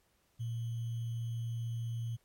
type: tone with sample-and-hold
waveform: sine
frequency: 116.3 Hz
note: A#2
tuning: 4 cents flat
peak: -34 dBFS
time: 0.39-2.17 s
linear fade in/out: 20 ms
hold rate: 3150 Hz
effects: pink hiss -73 dBFS RMS until 2.24 s + MP3 64 kbps

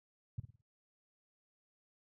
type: tone with echo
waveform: sine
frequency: 116.54 Hz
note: A#2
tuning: in tune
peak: -34 dBFS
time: 0.38-0.4 s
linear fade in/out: 5 ms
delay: 53 ms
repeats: 4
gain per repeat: -9 dB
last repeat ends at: 0.612 s
effects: noise-tail reverb RT60 0.2 s tail -21 dB re dry

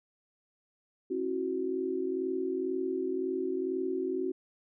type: tone cluster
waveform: sine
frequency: 268.7 / 329.4 / 371.4 Hz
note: C4 / E4 / F#4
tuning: +46 / -1 / +7 cents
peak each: -36 / -37 / -31 dBFS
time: 1.1-4.32 s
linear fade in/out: 10 ms
effects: none

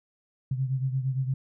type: beating tone pair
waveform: sine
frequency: 130.4 / 139.1 Hz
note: C3 / C#3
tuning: -5 / +6 cents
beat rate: 8.7 Hz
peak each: -26 / -32 dBFS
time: 0.51-1.34 s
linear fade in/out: 5 ms
effects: none

